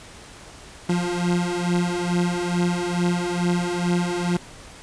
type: beating tone pair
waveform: 30% pulse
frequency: 174.61 / 176.91 Hz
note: F3 / F3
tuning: 0 / +23 cents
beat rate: 2.3 Hz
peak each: -21 dBFS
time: 0.89-4.37 s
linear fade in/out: 5 ms
effects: pink hiss -43 dBFS RMS until 4.82 s + resampled to 22050 Hz